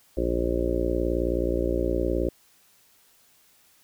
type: harmonic tone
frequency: 59.1 Hz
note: A#1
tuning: 24 cents sharp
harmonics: 1 / 2 / 3 / 4 / 5 / 6 / 7 / 8 / 9 / 10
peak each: -28 / -39 / -37 / -38 / -31 / -28 / -32 / -39 / -30 / -37 dBFS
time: 0.17-2.29 s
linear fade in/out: 5 ms
effects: white hiss -60 dBFS RMS until 3.83 s